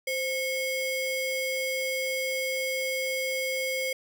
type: ring-modulated tone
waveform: square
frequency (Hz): 1348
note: E6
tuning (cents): +38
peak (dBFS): -25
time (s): 0.07-3.93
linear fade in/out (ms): 5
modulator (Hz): 827
effects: none